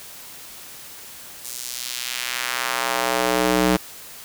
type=tone with high-pass filter sweep; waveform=square; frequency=61.9 Hz; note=B1; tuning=5 cents sharp; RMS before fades=-23 dBFS; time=1.44-3.77 s; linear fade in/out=10 ms; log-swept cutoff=7900 to 220 Hz; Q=1; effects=white hiss -40 dBFS RMS until 4.24 s